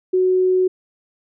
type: tone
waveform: sine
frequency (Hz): 370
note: F#4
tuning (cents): 0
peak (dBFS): -13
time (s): 0.13-0.68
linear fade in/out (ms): 10
effects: none